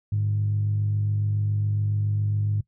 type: tone pair together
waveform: sine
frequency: 103.83 / 151.03 Hz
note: G#2 / D3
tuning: 0 / +49 cents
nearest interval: tritone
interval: 649 cents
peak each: -21 / -33 dBFS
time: 0.12-2.61 s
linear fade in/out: 5 ms
effects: noise-tail reverb RT60 0.1 s tail -19 dB re dry + tanh soft clip ceiling -15 dBFS